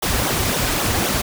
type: noise with flanger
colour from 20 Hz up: pink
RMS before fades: -20 dBFS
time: 0.02-1.22 s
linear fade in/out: 10 ms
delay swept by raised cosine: 0.4 to 6.3 ms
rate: 3.8 Hz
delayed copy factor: -0.85
effects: none